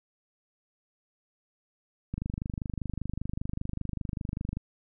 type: click train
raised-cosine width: 5 ms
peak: -20 dBFS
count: 62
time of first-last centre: 2.14-4.57 s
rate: 25.1 Hz
effects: none